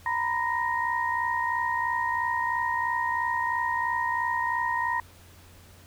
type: tone cluster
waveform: sine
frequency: 935 / 998 / 1866 Hz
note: A#5 / B5 / A#6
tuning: +5 / +18 / +1 cents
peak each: -29 dBFS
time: 0.06-5 s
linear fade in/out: 2 ms
effects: added 88 Hz sine -52 dBFS peak until 5.86 s + pink hiss -54 dBFS RMS until 5.86 s